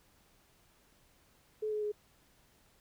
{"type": "tone with pitch steps", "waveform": "sine", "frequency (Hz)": [429.9, 424.2, 418.6], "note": ["A4", "G#4", "G#4"], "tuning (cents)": [-40, 37, 14], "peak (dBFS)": -32, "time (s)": [1.62, 1.92], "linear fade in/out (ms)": 10, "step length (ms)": 100, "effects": ["pink hiss -67 dBFS RMS until 2.8 s"]}